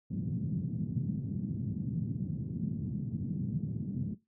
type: band-pass noise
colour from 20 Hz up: pink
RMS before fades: -35 dBFS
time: 0.1-4.15 s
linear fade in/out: 10 ms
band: 120 to 210 Hz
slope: 24 dB/octave
effects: noise-tail reverb RT60 0.2 s tail -17 dB re dry